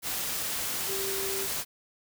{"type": "tone in noise", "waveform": "sine", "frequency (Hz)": 390, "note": "G4", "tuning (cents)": -9, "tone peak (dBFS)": -34, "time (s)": [0.86, 1.48], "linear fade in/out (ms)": 50, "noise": "white", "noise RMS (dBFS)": -32, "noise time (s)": [0.02, 1.65], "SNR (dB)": -5, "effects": []}